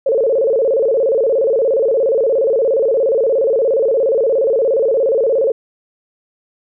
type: tone with vibrato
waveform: sine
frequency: 493.9 Hz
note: B4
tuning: in tune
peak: -11 dBFS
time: 0.06-5.52 s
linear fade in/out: 5 ms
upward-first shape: square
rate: 17 Hz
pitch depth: 170 cents each way
effects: none